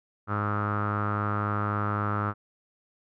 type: tone with low-pass filter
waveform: sawtooth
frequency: 103.83 Hz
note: G#2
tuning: in tune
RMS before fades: -28 dBFS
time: 0.27-2.34 s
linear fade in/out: 50 ms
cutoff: 1300 Hz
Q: 8.9
effects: none